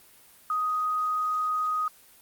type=tone; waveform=sine; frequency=1250 Hz; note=D#6; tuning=8 cents sharp; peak=-24 dBFS; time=0.5-1.88 s; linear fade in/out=2 ms; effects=white hiss -55 dBFS RMS until 2.21 s + Opus 32 kbps